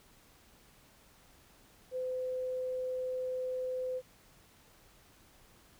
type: tone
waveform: sine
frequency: 510 Hz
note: C5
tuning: 44 cents flat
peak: -33 dBFS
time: 1.91-4.02 s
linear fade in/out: 50 ms
effects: pink hiss -62 dBFS RMS until 5.79 s